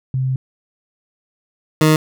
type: tone pair in turn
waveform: sine / 20% pulse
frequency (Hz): 130.81 / 155.69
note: C3 / D#3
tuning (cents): 0 / +1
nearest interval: minor third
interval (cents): 301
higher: second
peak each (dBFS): -16 / -5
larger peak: second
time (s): 0.14-0.36 / 1.81-1.96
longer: first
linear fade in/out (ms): 2
effects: none